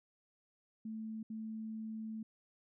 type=tone bursts at uneven times; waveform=sine; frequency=220 Hz; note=A3; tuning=in tune; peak=-40 dBFS; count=2; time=0.85-1.23 / 1.3-2.23 s; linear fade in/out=5 ms; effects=none